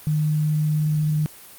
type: tone with quantisation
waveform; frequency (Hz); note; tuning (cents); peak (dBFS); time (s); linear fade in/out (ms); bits
sine; 152.7; D#3; -32; -18; 0.07-1.26; 0; 8
effects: white hiss -44 dBFS RMS until 1.58 s + Opus 32 kbps